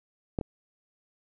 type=clicks; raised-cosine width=2 ms; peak=-15 / -19 dBFS; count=2; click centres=0.388 / 0.412 s; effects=none